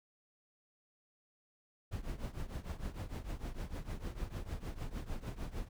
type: noise with tremolo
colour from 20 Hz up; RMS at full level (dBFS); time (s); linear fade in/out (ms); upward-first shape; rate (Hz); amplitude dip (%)
brown; -37; 1.91-5.69; 20; triangle; 6.6; 90
effects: none